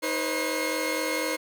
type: tone cluster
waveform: sawtooth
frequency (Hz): 314 / 492.8 / 537 / 2144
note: D#4 / B4 / C5 / C7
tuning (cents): +16 / -4 / +45 / +42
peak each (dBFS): -28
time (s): 0.02-1.37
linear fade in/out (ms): 20
effects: none